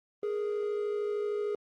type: tone pair together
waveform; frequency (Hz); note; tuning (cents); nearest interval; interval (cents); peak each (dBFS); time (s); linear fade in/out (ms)
triangle; 415.3 / 468.5; G#4 / A#4; 0 / +9; major second; 209; -28 / -36; 0.23-1.55; 2
effects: Opus 24 kbps